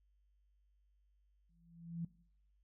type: tone with exponential growth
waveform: sine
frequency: 168.3 Hz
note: E3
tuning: 36 cents sharp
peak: -36 dBFS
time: 1.49-2.05 s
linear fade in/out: 5 ms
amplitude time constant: 120 ms
effects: noise-tail reverb RT60 0.6 s tail -19 dB re dry + added 50 Hz sine -70 dBFS peak until 2.63 s